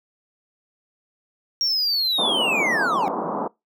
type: linear sweep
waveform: triangle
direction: down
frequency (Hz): 5620 to 720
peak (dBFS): -18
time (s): 1.61-3.08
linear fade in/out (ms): 0
type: band-pass noise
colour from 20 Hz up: white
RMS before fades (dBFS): -26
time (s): 2.18-3.48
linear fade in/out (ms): 10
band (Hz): 170 to 1100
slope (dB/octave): 48
effects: noise-tail reverb RT60 0.2 s tail -23 dB re dry